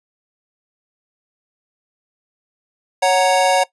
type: chord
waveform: square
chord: F# major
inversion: second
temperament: equal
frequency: 554.4 / 740 / 932.3 Hz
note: C#5 / F#5 / A#5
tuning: 0 / 0 / 0 cents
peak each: -17 / -16 / -20 dBFS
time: 3.02-3.64 s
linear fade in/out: 10 ms
effects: noise-tail reverb RT60 0.1 s tail -19 dB re dry + resampled to 24000 Hz